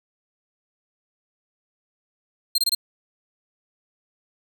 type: tone bursts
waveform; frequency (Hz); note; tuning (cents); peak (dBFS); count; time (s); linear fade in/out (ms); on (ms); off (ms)
sawtooth; 4186; C8; 0; -15; 4; 2.55-2.75; 5; 32; 24
effects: none